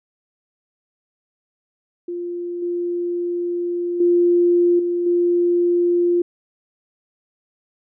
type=tone with level steps; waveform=sine; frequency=349.2 Hz; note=F4; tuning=in tune; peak=-24 / -20 / -12 / -18 / -14 dBFS; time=2.08-6.22 s; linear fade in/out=5 ms; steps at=2.62 / 4 / 4.79 / 5.06 s; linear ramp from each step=5 ms; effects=none